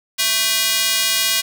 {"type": "tone with high-pass filter", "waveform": "square", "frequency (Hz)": 221.2, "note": "A3", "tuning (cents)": 9, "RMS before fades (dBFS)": -18, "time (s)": [0.18, 1.42], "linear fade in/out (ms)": 20, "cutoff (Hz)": 3100, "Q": 0.91, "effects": []}